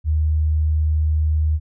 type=tone; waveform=sine; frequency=77.3 Hz; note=D#2; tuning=11 cents flat; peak=-15 dBFS; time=0.04-1.6 s; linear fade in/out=50 ms; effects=none